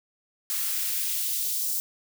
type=noise with high-pass filter sweep; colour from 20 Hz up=blue; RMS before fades=-28 dBFS; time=0.5-1.8 s; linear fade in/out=0 ms; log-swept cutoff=1000 to 5700 Hz; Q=0.93; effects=none